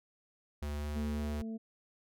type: tone with pitch glide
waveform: square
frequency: 73.4 to 74.12 Hz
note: D2 to D2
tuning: 0 to +17 cents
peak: -36 dBFS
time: 0.62-1.42 s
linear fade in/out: 5 ms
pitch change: +17 cents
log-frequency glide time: 0.79-0.86 s
type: harmonic tone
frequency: 223.1 Hz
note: A3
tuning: 24 cents sharp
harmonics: 1 / 2 / 3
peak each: -37 / -49 / -55 dBFS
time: 0.95-1.58 s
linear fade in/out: 20 ms
effects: none